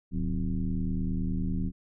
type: tone with frequency modulation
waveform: sine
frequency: 103.83 Hz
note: G#2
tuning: in tune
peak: -26 dBFS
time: 0.11-1.72 s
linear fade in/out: 50 ms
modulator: 79.2 Hz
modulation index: 1.8
effects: none